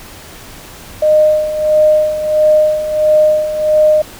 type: tone with tremolo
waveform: sine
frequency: 613 Hz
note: D#5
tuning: 26 cents flat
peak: -5 dBFS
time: 1.02-4.02 s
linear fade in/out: 5 ms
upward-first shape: sine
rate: 1.5 Hz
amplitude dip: 70%
effects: pink hiss -34 dBFS RMS until 4.19 s